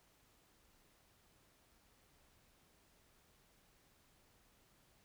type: silence
effects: pink hiss -71 dBFS RMS until 5.04 s